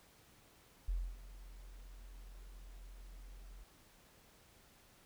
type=tone with ADSR envelope; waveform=sine; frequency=43.65 Hz; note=F1; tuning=in tune; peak=-32 dBFS; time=0.88-3.64 s; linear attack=8 ms; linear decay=270 ms; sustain=-18 dB; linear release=10 ms; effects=pink hiss -65 dBFS RMS until 5.05 s